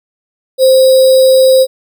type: tone with sample-and-hold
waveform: sine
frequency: 523.3 Hz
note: C5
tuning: in tune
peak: -3 dBFS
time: 0.58-1.67 s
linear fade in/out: 50 ms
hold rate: 4410 Hz
effects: none